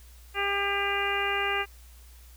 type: harmonic tone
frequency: 400 Hz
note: G4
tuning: 35 cents sharp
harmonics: 1 / 2 / 3 / 4 / 5 / 6 / 7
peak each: -33 / -33 / -33 / -33 / -33 / -33 / -33 dBFS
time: 0.34-1.66 s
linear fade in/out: 50 ms
effects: added 60 Hz sine -48 dBFS peak until 2.36 s + white hiss -57 dBFS RMS until 2.36 s